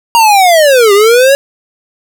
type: linear two-way sweep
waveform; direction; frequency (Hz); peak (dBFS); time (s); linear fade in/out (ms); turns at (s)
square; down then up; 945 to 392 to 564; -4; 0.15-1.35; 0; 0.93
effects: none